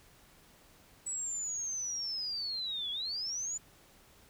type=linear two-way sweep; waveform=sine; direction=down then up; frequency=7902 to 3310 to 7070 Hz; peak=-34 dBFS; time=1.06-3.58 s; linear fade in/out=10 ms; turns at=2.91 s; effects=pink hiss -61 dBFS RMS until 4.29 s